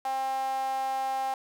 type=tone with high-pass filter; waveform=sawtooth; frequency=266 Hz; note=C4; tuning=29 cents sharp; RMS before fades=-30 dBFS; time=0.05-1.34 s; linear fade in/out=2 ms; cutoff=780 Hz; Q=8.7; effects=none